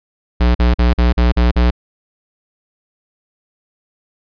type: tone bursts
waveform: square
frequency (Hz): 60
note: B1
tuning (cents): -49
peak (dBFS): -10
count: 7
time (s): 0.4-1.708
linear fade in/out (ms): 10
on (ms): 150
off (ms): 43
effects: resampled to 11025 Hz